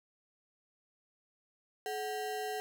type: ring-modulated tone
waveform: square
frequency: 586 Hz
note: D5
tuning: 4 cents flat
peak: -33 dBFS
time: 1.86-2.6 s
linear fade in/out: 0 ms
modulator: 159 Hz
effects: none